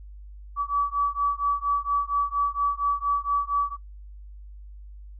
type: beating tone pair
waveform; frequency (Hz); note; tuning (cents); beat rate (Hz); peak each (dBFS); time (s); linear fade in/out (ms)
sine; 1144 / 1148.3; D6 / D6; -46 / -39; 4.3; -25 / -25; 0.56-3.77; 50
effects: noise-tail reverb RT60 0.1 s tail -22 dB re dry + added 50 Hz sine -40 dBFS peak until 5.19 s